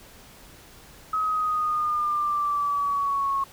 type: linear sweep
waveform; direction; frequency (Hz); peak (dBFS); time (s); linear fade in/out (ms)
sine; down; 1276 to 1092; -22; 1.13-3.44; 5
effects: pink hiss -49 dBFS RMS until 3.52 s